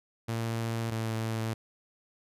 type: tone pair in turn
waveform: sawtooth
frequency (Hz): 114.3 / 112.01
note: A#2 / A2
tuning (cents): -34 / +31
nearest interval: unison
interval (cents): 35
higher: first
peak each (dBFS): -26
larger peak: neither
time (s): 0.28-0.91 / 0.91-1.54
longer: neither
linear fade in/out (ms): 10
effects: resampled to 32000 Hz